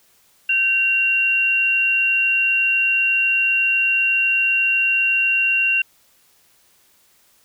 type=tone pair together; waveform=sine; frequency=1548.8 / 2754 Hz; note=G6 / F7; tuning=-21 / -25 cents; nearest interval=minor seventh; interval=996 cents; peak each=-27 / -15 dBFS; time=0.49-5.82 s; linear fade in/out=5 ms; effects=white hiss -57 dBFS RMS until 7.44 s